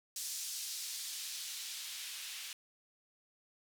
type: noise with band-pass filter sweep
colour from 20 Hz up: blue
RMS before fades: -43 dBFS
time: 0.16-2.53 s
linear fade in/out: 2 ms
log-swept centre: 5700 to 2700 Hz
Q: 1.1
effects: none